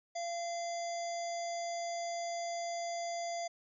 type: harmonic tone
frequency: 686 Hz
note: F5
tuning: 31 cents flat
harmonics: 1 / 3 / 5 / 7 / 9 / 10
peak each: -36 / -48 / -54 / -49 / -49 / -50 dBFS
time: 0.15-3.48 s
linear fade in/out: 10 ms
effects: none